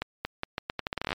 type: accelerating click train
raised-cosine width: 0.3 ms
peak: -13 dBFS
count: 16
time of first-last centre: 0.02-1.13 s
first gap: 230 ms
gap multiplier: 0.8
effects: MP3 96 kbps